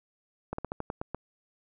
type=slowing click train; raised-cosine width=1 ms; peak=-19 dBFS; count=8; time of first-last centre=0.53-1.146 s; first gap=54 ms; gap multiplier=1.16; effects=none